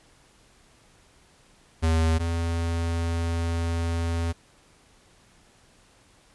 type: tone pair in turn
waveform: square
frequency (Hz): 81 / 83.88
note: E2 / E2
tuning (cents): -30 / +31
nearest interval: minor second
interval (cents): 61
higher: second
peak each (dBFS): -20 / -25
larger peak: first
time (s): 1.82-2.19 / 2.19-4.33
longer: second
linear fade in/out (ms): 20
effects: pink hiss -58 dBFS RMS until 6.34 s + resampled to 24000 Hz